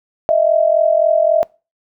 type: tone pair together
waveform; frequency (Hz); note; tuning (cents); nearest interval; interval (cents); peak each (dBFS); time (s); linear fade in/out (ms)
sine; 624.3 / 668; D#5 / E5; +6 / +23; minor second; 117; -13; 0.29-1.43; 0
effects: noise-tail reverb RT60 0.3 s tail -24 dB re dry